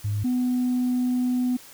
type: tone pair in turn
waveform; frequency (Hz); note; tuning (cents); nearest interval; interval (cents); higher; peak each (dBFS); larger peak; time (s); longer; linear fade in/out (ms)
sine; 103.83 / 249.4; G#2 / B3; 0 / +17; octave + minor third; 1517; second; -22 / -19; second; 0.04-0.24 / 0.24-1.57; second; 10
effects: tanh soft clip ceiling -18 dBFS + white hiss -47 dBFS RMS until 1.73 s